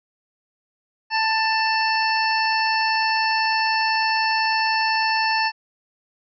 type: harmonic tone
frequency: 886 Hz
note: A5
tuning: 12 cents sharp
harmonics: 1 / 2 / 3 / 5 / 6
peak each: -21 / -24 / -26 / -28 / -29 dBFS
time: 1.1-5.52 s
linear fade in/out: 50 ms
effects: none